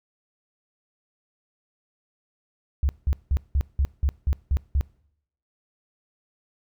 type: tone bursts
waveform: sine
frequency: 69.3 Hz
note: C#2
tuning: in tune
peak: -18 dBFS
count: 9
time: 2.83-4.81 s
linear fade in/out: 0 ms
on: 60 ms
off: 180 ms
effects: noise-tail reverb RT60 0.7 s tail -22 dB re dry